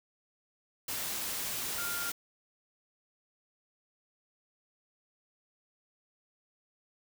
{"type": "tone in noise", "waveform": "sine", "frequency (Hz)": 1402, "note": "F6", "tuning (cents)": 6, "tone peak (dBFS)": -37, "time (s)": [1.78, 2.1], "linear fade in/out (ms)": 5, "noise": "white", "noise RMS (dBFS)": -36, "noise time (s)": [0.88, 2.12], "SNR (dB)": -4, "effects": []}